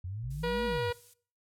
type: exponential two-way sweep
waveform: sine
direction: up then down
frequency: 86 to 233.1 to 86 Hz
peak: -35 dBFS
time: 0.04-0.91 s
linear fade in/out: 5 ms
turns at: 0.65 s
type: tone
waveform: sine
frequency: 55 Hz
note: A1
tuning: in tune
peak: -39 dBFS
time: 0.23-0.79 s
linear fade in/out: 10 ms
type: noise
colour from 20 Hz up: violet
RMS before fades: -50 dBFS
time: 0.3-1.14 s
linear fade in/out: 10 ms
type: harmonic tone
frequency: 481.3 Hz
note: B4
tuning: 45 cents flat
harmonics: 1 / 2 / 3 / 4 / 5 / 6 / 7 / 8 / 9 / 10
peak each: -31 / -37 / -41 / -43 / -45 / -47 / -48 / -49 / -50 / -51 dBFS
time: 0.43-0.93 s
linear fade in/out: 10 ms
effects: noise-tail reverb RT60 0.5 s tail -22 dB re dry + low-pass 10000 Hz 12 dB/octave